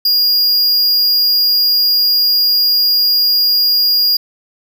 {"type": "tone", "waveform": "square", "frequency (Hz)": 4842, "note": "D#8", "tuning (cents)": -48, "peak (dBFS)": -10, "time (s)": [0.05, 4.17], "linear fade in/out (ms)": 5, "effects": []}